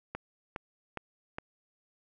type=click train; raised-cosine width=0.5 ms; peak=-21 dBFS; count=4; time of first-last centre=0.15-1.385 s; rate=2.43 Hz; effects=none